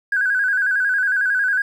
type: tone with vibrato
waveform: triangle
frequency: 1568 Hz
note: G6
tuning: in tune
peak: -12 dBFS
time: 0.12-1.62 s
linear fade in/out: 5 ms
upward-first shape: square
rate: 11 Hz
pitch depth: 69 cents each way
effects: tanh soft clip ceiling -14 dBFS